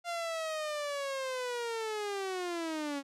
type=linear sweep; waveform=sawtooth; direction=down; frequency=697 to 273.9 Hz; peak=-30 dBFS; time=0.04-3.03 s; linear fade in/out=50 ms; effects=low-pass 9000 Hz 12 dB/octave